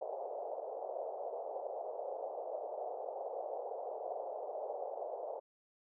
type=band-pass noise; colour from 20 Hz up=white; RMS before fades=-42 dBFS; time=0.01-5.4 s; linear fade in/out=10 ms; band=460 to 750 Hz; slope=48 dB/octave; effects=none